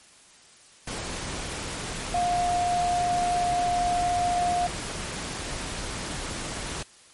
sine tone in noise, 708 Hz, F5, 23 cents sharp, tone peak -22 dBFS, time 2.14-4.67 s, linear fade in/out 5 ms, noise pink, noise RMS -33 dBFS, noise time 0.87-6.83 s, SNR +8 dB, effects white hiss -53 dBFS RMS until 7.13 s + MP3 48 kbps

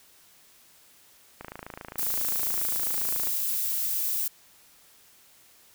click train, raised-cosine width 0.5 ms, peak -23 dBFS, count 52, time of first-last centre 1.41-3.271 s, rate 27.4 Hz
violet noise, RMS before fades -28 dBFS, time 1.98-4.28 s, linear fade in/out 5 ms
effects white hiss -57 dBFS RMS until 5.74 s

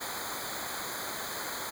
pink noise with comb filter, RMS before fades -37 dBFS, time 0-1.71 s, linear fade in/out 20 ms, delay 0.36 ms, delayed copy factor -1, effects none

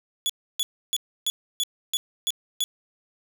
sawtooth tone bursts, 3408 Hz, G#7, 44 cents sharp, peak -19 dBFS, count 8, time 0.26-2.64 s, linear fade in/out 0 ms, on 35 ms, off 300 ms, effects 10-bit

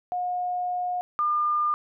sine tone pair in turn, 720 / 1204.6 Hz, F#5 / D6, -47 / +44 cents, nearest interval major sixth, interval 891 cents, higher second, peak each -25 / -21 dBFS, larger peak second, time 0.12-1.01 / 1.19-1.74 s, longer first, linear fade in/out 0 ms, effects none

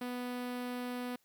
sawtooth tone with notch filter, 247 Hz, B3, in tune, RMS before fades -39 dBFS, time 0.01-1.16 s, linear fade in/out 5 ms, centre 6700 Hz, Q 1.4, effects white hiss -73 dBFS RMS until 1.24 s

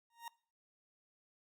40% pulse tone with exponential growth, 932.3 Hz, A#5, in tune, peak -40 dBFS, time 0.1-0.28 s, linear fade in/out 2 ms, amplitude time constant 39 ms, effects noise-tail reverb RT60 0.5 s tail -23 dB re dry + Opus 48 kbps

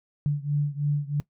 sine beating tone pair, 144.6 / 147.7 Hz, D3 / D3, -27 / +10 cents, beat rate 3.1 Hz, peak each -25 / -27 dBFS, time 0.26-1.2 s, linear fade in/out 0 ms, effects noise-tail reverb RT60 0.1 s tail -19 dB re dry

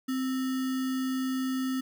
sine tone with sample-and-hold, 260.5 Hz, C4, 7 cents flat, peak -27 dBFS, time 0.08-1.81 s, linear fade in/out 10 ms, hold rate 1575 Hz, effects none

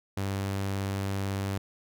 sawtooth tone, 98 Hz, G2, in tune, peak -25 dBFS, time 0.17-1.58 s, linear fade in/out 5 ms, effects none

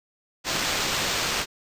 blue noise with sample-and-hold, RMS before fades -26 dBFS, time 0.44-1.46 s, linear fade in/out 50 ms, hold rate 11025 Hz, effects resampled to 32000 Hz

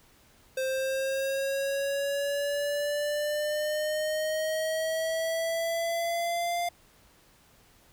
square exponential sweep, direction up, 523 to 698.5 Hz, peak -28 dBFS, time 0.57-6.69 s, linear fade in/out 5 ms, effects pink hiss -60 dBFS RMS until 7.92 s

